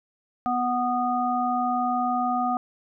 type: harmonic tone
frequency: 246.6 Hz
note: B3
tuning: 2 cents flat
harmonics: 1 / 3 / 5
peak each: -28 / -24 / -28 dBFS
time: 0.46-2.57 s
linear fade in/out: 0 ms
effects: none